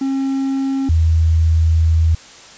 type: tone pair in turn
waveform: triangle / sine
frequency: 270 / 81.06 Hz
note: C#4 / E2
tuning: -45 / -29 cents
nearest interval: octave + major sixth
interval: 2084 cents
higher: first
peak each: -14 / -10 dBFS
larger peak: second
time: 0.01-0.89 / 0.89-2.15 s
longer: second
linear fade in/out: 5 ms
effects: white hiss -40 dBFS RMS until 2.57 s + resampled to 16000 Hz